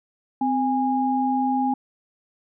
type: tone pair together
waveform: sine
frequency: 258.6 / 821 Hz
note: C4 / G#5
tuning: -20 / -20 cents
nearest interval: octave + minor sixth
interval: 2000 cents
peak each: -22 dBFS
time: 0.41-1.74 s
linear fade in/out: 5 ms
effects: none